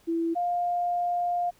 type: tone pair in turn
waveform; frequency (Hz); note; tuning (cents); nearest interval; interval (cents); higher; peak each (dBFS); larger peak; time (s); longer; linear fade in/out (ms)
sine; 332.3 / 704.1; E4 / F5; +14 / +14; octave + minor second; 1300; second; -24; neither; 0.07-0.35 / 0.35-1.51; second; 20
effects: pink hiss -61 dBFS RMS until 1.59 s